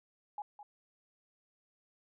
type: tone with echo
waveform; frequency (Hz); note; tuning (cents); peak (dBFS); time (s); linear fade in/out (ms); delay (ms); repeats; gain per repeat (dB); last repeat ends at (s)
sine; 830.6; G#5; 0; -37; 0.38-0.42; 2; 210; 1; -11; 0.63
effects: none